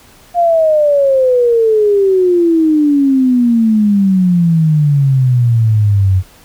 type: exponential sweep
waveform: sine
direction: down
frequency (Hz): 706 to 91.5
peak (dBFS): -7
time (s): 0.34-6.23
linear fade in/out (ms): 50
effects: pink hiss -43 dBFS RMS until 6.44 s